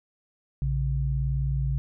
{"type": "tone pair together", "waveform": "sine", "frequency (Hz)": [58.55, 137.3], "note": ["A#1", "C#3"], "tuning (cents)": [8, -16], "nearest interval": "octave + minor third", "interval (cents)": 1476, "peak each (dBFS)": -26, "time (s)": [0.62, 1.78], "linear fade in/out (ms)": 0, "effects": []}